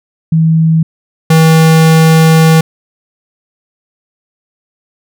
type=tone pair in turn; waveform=sine / square; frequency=161.4 / 160.75 Hz; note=E3 / E3; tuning=-36 / -43 cents; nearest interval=unison; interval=7 cents; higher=first; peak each=-5 / -4 dBFS; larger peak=second; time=0.32-0.83 / 1.3-2.61 s; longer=second; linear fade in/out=5 ms; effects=none